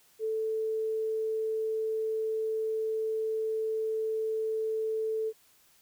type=tone; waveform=sine; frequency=440 Hz; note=A4; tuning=in tune; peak=-28 dBFS; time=0.19-5.33 s; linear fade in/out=50 ms; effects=white hiss -63 dBFS RMS until 5.81 s